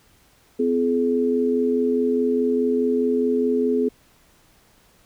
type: harmonic tone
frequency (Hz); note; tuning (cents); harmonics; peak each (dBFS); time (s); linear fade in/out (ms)
84.8; E2; +50; 3 / 4 / 5; -21 / -30 / -20; 0.59-3.89; 10
effects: pink hiss -57 dBFS RMS until 5.05 s